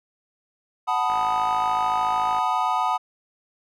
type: chord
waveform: triangle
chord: B dominant seventh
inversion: second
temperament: equal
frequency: 740 / 880 / 987.8 / 1244.5 Hz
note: F#5 / A5 / B5 / D#6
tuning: 0 / 0 / 0 / 0 cents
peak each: -24 dBFS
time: 0.87-2.98 s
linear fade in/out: 20 ms
type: click train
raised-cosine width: 0.5 ms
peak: -22 dBFS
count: 70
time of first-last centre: 1.1-2.385 s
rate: 53.7 Hz
effects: none